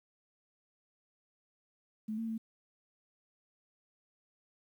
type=tone with pitch steps; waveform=sine; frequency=216.7 / 226.5 / 223.5 Hz; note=A3 / A#3 / A3; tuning=-26 / -50 / +27 cents; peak=-34 dBFS; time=2.08-2.38 s; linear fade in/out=10 ms; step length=100 ms; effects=11-bit